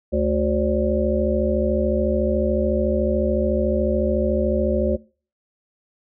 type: harmonic tone with a mistuned harmonic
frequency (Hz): 73.1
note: D2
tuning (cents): -7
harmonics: 1 / 3 / 5 / 7 / 8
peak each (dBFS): -24 / -24 / -24 / -24 / -24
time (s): 0.12-4.97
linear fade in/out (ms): 20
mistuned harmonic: 7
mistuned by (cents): +64
effects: noise-tail reverb RT60 0.4 s tail -23 dB re dry